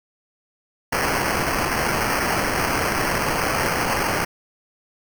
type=noise with sample-and-hold; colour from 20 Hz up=white; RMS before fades=-22 dBFS; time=0.92-4.25 s; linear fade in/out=10 ms; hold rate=3675 Hz; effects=none